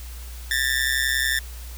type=tone with amplitude modulation; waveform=sawtooth; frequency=1782 Hz; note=A6; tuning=22 cents sharp; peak=-13 dBFS; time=0.51-1.39 s; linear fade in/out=2 ms; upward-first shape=sine; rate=131 Hz; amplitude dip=90%; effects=added 60 Hz sine -34 dBFS peak until 1.77 s + white hiss -44 dBFS RMS until 1.77 s